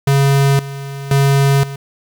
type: tone with tremolo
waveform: square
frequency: 138.59 Hz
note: C#3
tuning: in tune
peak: -10 dBFS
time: 0.07-1.76 s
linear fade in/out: 5 ms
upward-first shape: square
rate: 0.96 Hz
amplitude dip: 80%
effects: 7-bit